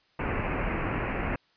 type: low-pass noise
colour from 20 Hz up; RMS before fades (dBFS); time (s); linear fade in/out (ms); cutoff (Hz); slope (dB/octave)
pink; -30; 0.19-1.36; 5; 2700; 96
effects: white hiss -66 dBFS RMS until 1.56 s + resampled to 11025 Hz